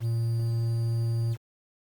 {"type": "tone with quantisation", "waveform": "triangle", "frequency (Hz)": 115.4, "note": "A#2", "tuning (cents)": -17, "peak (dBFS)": -22, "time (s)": [0, 1.37], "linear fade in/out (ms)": 50, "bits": 8, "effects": ["Opus 24 kbps"]}